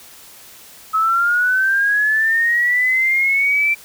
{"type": "linear sweep", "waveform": "sine", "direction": "up", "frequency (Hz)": [1279, 2349], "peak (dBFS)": -13, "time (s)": [0.93, 3.75], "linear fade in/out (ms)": 20, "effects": ["white hiss -42 dBFS RMS until 3.84 s"]}